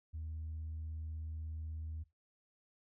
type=tone; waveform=sine; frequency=79.1 Hz; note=D#2; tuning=29 cents sharp; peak=-39 dBFS; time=0.13-2.04 s; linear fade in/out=20 ms; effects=noise-tail reverb RT60 0.2 s tail -17 dB re dry + tanh soft clip ceiling -37 dBFS